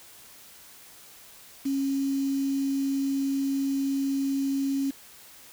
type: tone with quantisation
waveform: sine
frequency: 273.7 Hz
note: C#4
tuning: 22 cents flat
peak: -24 dBFS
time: 1.65-4.91 s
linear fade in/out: 10 ms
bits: 7
effects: white hiss -50 dBFS RMS until 5.52 s